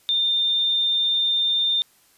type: tone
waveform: sine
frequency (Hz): 3609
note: A7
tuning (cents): +43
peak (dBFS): -18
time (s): 0.09-1.82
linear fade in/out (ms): 0
effects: white hiss -58 dBFS RMS until 2.17 s + resampled to 32000 Hz